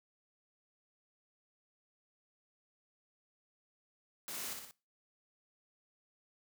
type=noise with echo; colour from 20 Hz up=white; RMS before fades=-43 dBFS; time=4.28-4.53 s; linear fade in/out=0 ms; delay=60 ms; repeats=3; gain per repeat=-4 dB; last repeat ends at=4.71 s; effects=noise-tail reverb RT60 0.3 s tail -21 dB re dry + high-pass 100 Hz 12 dB/octave